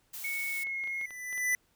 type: noise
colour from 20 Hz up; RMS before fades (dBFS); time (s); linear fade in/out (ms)
blue; -41; 0.13-0.64; 10
type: tone with pitch glide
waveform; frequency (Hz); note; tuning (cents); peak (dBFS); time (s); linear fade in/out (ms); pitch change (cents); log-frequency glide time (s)
sine; 2214 to 2156; C#7 to C#7; -3 to -49; -32; 0.24-1.06; 5; -46; 0.49-0.77
type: tone with exponential growth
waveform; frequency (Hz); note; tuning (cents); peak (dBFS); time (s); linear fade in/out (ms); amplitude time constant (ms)
square; 1992; B6; +14; -25; 0.63-1.55; 1; 200
type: clicks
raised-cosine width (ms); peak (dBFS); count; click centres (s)
0.3; -34; 8; 0.67 / 0.839 / 0.874 / 1.013 / 1.107 / 1.328 / 1.378 / 1.53
effects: pink hiss -70 dBFS RMS until 1.75 s